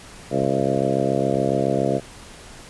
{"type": "harmonic tone with a mistuned harmonic", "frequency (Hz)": 67.2, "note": "C2", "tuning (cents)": 47, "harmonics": [2, 3, 4, 5, 6, 7, 8, 9, 10], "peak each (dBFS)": [-27, -27, -27, -27, -27, -27, -27, -27, -27], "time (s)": [0.3, 2.01], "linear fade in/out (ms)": 50, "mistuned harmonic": 10, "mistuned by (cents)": 15, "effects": ["pink hiss -42 dBFS RMS until 2.69 s", "resampled to 24000 Hz"]}